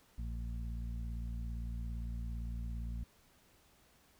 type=harmonic tone; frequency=57.6 Hz; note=A#1; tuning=20 cents flat; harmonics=1 / 2 / 3 / 4; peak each=-38 / -47 / -51 / -52 dBFS; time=0.18-3.04 s; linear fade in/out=5 ms; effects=pink hiss -67 dBFS RMS until 4.19 s